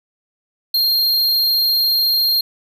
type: tone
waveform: square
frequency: 4209 Hz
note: C8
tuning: 9 cents sharp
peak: -14 dBFS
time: 0.74-2.41 s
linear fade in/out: 5 ms
effects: none